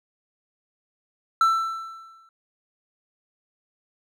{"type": "tone with exponential decay", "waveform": "triangle", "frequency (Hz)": 1333, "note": "E6", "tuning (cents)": 19, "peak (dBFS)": -12, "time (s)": [1.41, 2.29], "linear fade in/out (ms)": 2, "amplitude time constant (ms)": 190, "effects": []}